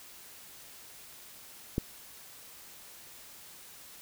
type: click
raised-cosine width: 3 ms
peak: -15 dBFS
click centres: 1.781 s
effects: white hiss -51 dBFS RMS until 4.01 s